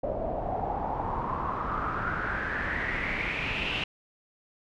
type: noise with low-pass filter sweep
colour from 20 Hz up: pink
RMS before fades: -31 dBFS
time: 0.03-3.84 s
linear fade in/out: 5 ms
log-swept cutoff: 600 to 2900 Hz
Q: 6.3
effects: none